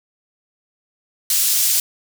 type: high-pass noise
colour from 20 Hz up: pink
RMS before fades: -17 dBFS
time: 1.3-1.8 s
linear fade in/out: 2 ms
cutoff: 5900 Hz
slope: 12 dB/octave
effects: none